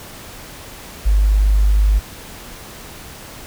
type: tone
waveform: sine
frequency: 50.8 Hz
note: G#1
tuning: 38 cents flat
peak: -10 dBFS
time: 1.05-2 s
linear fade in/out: 20 ms
effects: pink hiss -36 dBFS RMS until 3.46 s